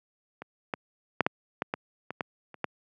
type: clicks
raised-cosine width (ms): 0.5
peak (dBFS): -24 / -14 / -6 / -7 / -12 / -13 / -20 / -14 / -29 / -12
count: 10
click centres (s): 0.42 / 0.738 / 1.207 / 1.265 / 1.621 / 1.739 / 2.106 / 2.208 / 2.543 / 2.643
effects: high-pass 150 Hz 12 dB/octave